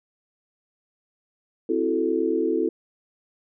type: chord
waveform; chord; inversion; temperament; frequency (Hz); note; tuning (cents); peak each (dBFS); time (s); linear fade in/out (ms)
sine; F# half-diminished seventh; second; equal; 261.6 / 329.6 / 370 / 440; C4 / E4 / F#4 / A4; 0 / 0 / 0 / 0; -29 / -24 / -27 / -25; 1.69-2.69; 5
effects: none